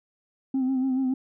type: tone with vibrato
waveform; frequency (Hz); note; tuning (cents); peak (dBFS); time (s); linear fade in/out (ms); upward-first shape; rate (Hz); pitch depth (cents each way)
sine; 261.6; C4; 0; -20; 0.54-1.14; 5; sine; 7; 45
effects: tanh soft clip ceiling -20 dBFS